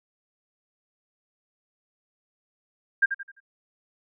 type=tone with echo; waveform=sine; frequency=1600 Hz; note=G6; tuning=35 cents sharp; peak=-15 dBFS; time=3.02-3.06 s; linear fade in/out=10 ms; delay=86 ms; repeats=4; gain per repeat=-9 dB; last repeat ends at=3.404 s; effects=none